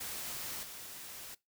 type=noise with level steps; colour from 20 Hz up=white; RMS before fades=-41 / -47 dBFS; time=0-1.35 s; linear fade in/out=10 ms; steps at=0.63 s; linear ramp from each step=2 ms; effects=noise-tail reverb RT60 0.2 s tail -21 dB re dry